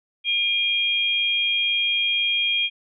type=tone pair together; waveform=sine; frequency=2406 / 3248 Hz; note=D7 / G#7; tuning=+41 / -39 cents; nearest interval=perfect fourth; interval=520 cents; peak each=-23 / -21 dBFS; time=0.24-2.7 s; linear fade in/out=50 ms; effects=none